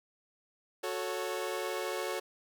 sawtooth chord, F# minor, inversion none, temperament equal with one note detuned, 366.6 / 440 / 554.4 Hz, F#4 / A4 / C#5, -16 / 0 / 0 cents, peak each -34 dBFS, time 0.83-2.2 s, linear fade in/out 10 ms, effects none

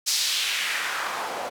white noise with band-pass filter sweep, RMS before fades -27 dBFS, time 0.06-1.5 s, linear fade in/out 20 ms, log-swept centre 5500 to 570 Hz, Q 1.7, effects none

